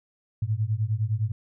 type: beating tone pair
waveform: sine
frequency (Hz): 103.83 / 113.63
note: G#2 / A#2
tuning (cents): 0 / -44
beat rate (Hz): 9.8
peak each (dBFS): -26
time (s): 0.42-1.32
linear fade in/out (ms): 5
effects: none